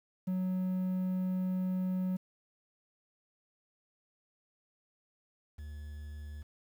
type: tone pair in turn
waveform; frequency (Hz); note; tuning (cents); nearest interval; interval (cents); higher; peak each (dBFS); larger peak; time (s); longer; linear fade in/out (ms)
triangle; 185 / 74.49; F#3 / D2; 0 / +25; octave + major third; 1575; first; -28 / -39; first; 0.27-2.17 / 5.58-6.43; first; 10
effects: 10-bit